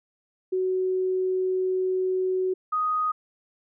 sine tone pair in turn, 372.5 / 1246.8 Hz, F#4 / D#6, +12 / +3 cents, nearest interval octave + major sixth, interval 2091 cents, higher second, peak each -22 dBFS, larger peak neither, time 0.52-2.54 / 2.72-3.12 s, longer first, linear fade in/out 10 ms, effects none

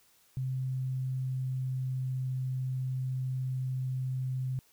sine tone with pitch glide, 130.3 to 129.55 Hz, C3 to C3, -7 to -17 cents, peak -30 dBFS, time 0.37-4.59 s, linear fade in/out 0 ms, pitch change -10 cents, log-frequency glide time 0.49-2.27 s, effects white hiss -65 dBFS RMS until 4.72 s

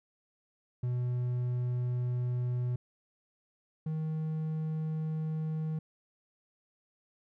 triangle tone pair in turn, 123.47 / 157.26 Hz, B2 / D#3, 0 / +19 cents, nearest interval major third, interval 419 cents, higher second, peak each -27 / -29 dBFS, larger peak first, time 0.83-2.76 / 3.86-5.79 s, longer neither, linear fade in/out 5 ms, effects none

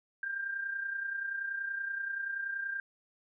sine tone with amplitude modulation, 1592 Hz, G6, 26 cents sharp, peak -31 dBFS, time 0.23-2.8 s, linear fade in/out 2 ms, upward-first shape sine, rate 30.5 Hz, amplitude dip 55%, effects none

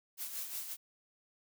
blue noise with tremolo, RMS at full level -39 dBFS, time 0.17-0.77 s, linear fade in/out 50 ms, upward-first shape sine, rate 5.6 Hz, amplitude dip 55%, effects none

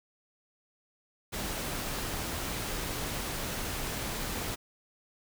pink noise, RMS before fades -35 dBFS, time 1.32-4.56 s, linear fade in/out 20 ms, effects none

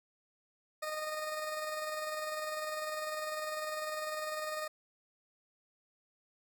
20% pulse tone with tremolo, 616 Hz, D#5, 17 cents flat, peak -30 dBFS, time 0.82-4.68 s, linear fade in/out 10 ms, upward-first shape square, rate 20 Hz, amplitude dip 30%, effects none

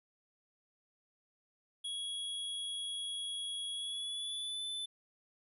square tone with pitch glide, 3330 to 3510 Hz, G#7 to A7, +4 to -5 cents, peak -38 dBFS, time 1.84-4.86 s, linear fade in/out 10 ms, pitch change +91 cents, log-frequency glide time 3.72-4.63 s, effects resampled to 32000 Hz

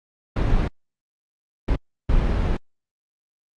brown noise bursts at uneven times, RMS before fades -19 dBFS, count 3, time 0.36-0.68 / 1.68-1.76 / 2.09-2.57 s, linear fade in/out 5 ms, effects low-pass 4000 Hz 12 dB/octave + Opus 32 kbps

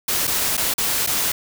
white noise with dropouts, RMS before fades -21 dBFS, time 0.08-1.32 s, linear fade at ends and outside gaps 5 ms, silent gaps 0.271-0.275 / 0.57-0.576 / 0.739-0.78 / 1.065-1.072 s, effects none

